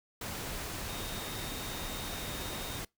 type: tone in noise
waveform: sine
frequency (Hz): 3702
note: A#7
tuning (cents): -13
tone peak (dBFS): -46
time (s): 0.89-2.79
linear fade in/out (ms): 5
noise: pink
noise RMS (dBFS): -39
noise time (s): 0.21-2.85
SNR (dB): -10
effects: noise-tail reverb RT60 0.2 s tail -25 dB re dry